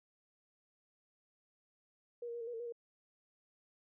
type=tone with pitch steps; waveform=sine; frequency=478 / 468.5 / 474.5 / 457 / 483.3 / 452.9 / 479.1 / 469 Hz; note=A#4 / A#4 / A#4 / A#4 / B4 / A#4 / A#4 / A#4; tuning=+43 / +9 / +31 / -34 / -38 / -50 / +47 / +11 cents; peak=-40 dBFS; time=2.22-2.724 s; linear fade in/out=5 ms; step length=63 ms; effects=none